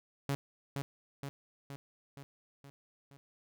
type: tone with echo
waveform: sawtooth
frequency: 139.6 Hz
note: C#3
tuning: 13 cents sharp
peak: -27 dBFS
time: 0.29-0.35 s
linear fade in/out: 0 ms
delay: 470 ms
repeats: 6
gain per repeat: -4 dB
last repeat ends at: 3.17 s
effects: none